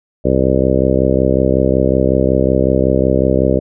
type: harmonic tone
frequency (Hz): 65.41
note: C2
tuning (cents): 0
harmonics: 1 / 2 / 3 / 4 / 5 / 6 / 7 / 8 / 9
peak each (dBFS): -19 / -19 / -19 / -19 / -19 / -19 / -19 / -19 / -19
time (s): 0.24-3.6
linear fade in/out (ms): 20
effects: none